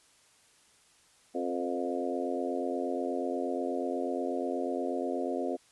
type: harmonic tone with a mistuned harmonic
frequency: 88.3 Hz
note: F2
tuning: 20 cents sharp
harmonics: 3 / 4 / 5 / 6 / 7 / 8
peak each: -35 / -36 / -37 / -38 / -38 / -39 dBFS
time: 1.34-5.57 s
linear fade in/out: 20 ms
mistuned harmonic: 6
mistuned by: -27 cents
effects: white hiss -63 dBFS RMS until 5.71 s + resampled to 24000 Hz